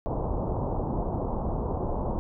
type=low-pass noise; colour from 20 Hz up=pink; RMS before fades=-29 dBFS; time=0.06-2.19 s; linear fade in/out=0 ms; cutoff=1000 Hz; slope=48 dB/octave; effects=none